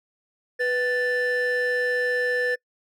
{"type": "tone pair together", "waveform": "triangle", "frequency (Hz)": [493.9, 1760.1], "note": ["B4", "A6"], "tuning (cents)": [0, 0], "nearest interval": "octave + minor seventh", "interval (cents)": 2200, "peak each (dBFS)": -21, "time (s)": [0.59, 2.56], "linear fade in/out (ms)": 20, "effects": ["noise-tail reverb RT60 0.1 s tail -25 dB re dry", "tanh soft clip ceiling -16 dBFS"]}